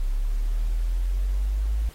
sine exponential sweep, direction up, 33.5 to 54.4 Hz, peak -21 dBFS, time 0-1.89 s, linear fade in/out 0 ms, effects pink hiss -50 dBFS RMS until 1.94 s + AAC 48 kbps

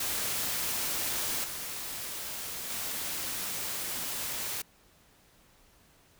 white noise with level steps, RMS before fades -32 / -38 / -35 dBFS, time 0-4.62 s, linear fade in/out 5 ms, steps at 1.44 / 2.7 s, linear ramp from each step 2 ms, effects pink hiss -62 dBFS RMS until 6.19 s

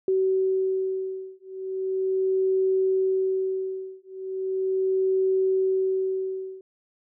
sine beating tone pair, 379.2 / 379.58 Hz, F#4 / F#4, +43 / +44 cents, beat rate 0.38 Hz, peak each -25 dBFS, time 0.08-6.61 s, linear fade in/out 2 ms, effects none

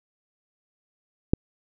click, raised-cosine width 3 ms, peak -5 dBFS, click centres 1.335 s, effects none

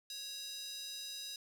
square tone with high-pass filter, 553 Hz, C#5, 4 cents flat, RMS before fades -45 dBFS, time 0.1-1.36 s, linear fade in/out 2 ms, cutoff 4400 Hz, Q 3.6, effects none

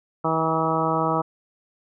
harmonic tone with a mistuned harmonic, 160.9 Hz, E3, 42 cents flat, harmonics 1 / 2 / 3 / 4 / 5 / 6 / 7 / 8, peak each -28 / -28 / -28 / -28 / -28 / -28 / -28 / -28 dBFS, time 0.24-1.22 s, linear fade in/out 10 ms, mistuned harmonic 7, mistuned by +20 cents, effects none

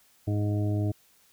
harmonic tone, 103.83 Hz, G#2, in tune, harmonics 1 / 2 / 3 / 4 / 6 / 7, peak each -25 / -37 / -32 / -40 / -39 / -47 dBFS, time 0.27-0.92 s, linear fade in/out 10 ms, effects white hiss -62 dBFS RMS until 1.32 s

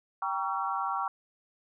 sine chord, G diminished seventh, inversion none, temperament just, 784 / 940.8 / 1128.9 / 1354.7 Hz, G5 / Bb5 / Db6 / Fb6, 0 / +16 / +31 / +47 cents, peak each -34 / -35 / -33 / -35 dBFS, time 0.22-1.08 s, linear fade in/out 2 ms, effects none

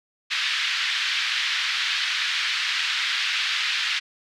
white band-pass noise, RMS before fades -25 dBFS, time 0.3-4 s, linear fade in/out 20 ms, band 1500 to 4000 Hz, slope 24 dB/octave, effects none

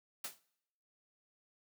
white noise with exponential decay, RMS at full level -37 dBFS, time 0.24-0.4 s, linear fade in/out 5 ms, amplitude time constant 34 ms, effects noise-tail reverb RT60 0.8 s tail -23 dB re dry + high-pass 150 Hz 12 dB/octave

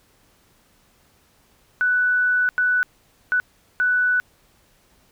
sine tone bursts at uneven times, 1487 Hz, F#6, 8 cents sharp, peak -16 dBFS, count 4, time 1.81-2.49 / 2.58-2.83 / 3.32-3.4 / 3.8-4.2 s, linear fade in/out 0 ms, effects pink hiss -59 dBFS RMS until 5.11 s

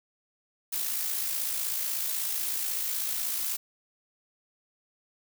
blue noise with amplitude modulation, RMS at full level -29 dBFS, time 0.72-3.57 s, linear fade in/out 10 ms, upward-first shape sine, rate 56.2 Hz, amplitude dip 40%, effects none

